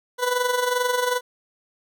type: tone with amplitude modulation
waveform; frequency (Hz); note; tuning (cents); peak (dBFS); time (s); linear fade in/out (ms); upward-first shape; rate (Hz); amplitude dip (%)
20% pulse; 495.4; B4; +5; -13; 0.18-1.21; 50; sine; 22.5; 60
effects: none